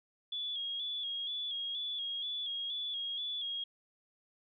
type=tone with vibrato; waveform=sine; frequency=3360 Hz; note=G#7; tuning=19 cents sharp; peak=-35 dBFS; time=0.32-3.64 s; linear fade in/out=5 ms; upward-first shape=square; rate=2.1 Hz; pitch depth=44 cents each way; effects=none